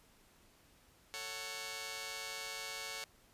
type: chord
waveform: 5% pulse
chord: F# minor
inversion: first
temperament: just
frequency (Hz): 444 / 555 / 740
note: A4 / C#5 / F#5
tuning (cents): +16 / +2 / 0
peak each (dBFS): -36 / -35 / -37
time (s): 1.14-3.04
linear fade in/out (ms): 0
effects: pink hiss -66 dBFS RMS until 3.33 s + resampled to 32000 Hz